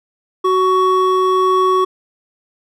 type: tone pair together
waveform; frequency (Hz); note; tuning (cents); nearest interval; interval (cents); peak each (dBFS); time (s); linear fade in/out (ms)
triangle; 373.1 / 1118; F#4 / C#6; +14 / +14; octave + perfect fifth; 1900; -12; 0.44-1.85; 10
effects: none